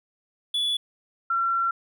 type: tone pair in turn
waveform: triangle / sine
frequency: 3429 / 1360.8 Hz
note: A7 / F6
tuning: -45 / -45 cents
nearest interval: octave + major third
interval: 1600 cents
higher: first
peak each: -21 dBFS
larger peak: neither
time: 0.54-0.77 / 1.3-1.71 s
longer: second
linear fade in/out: 5 ms
effects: none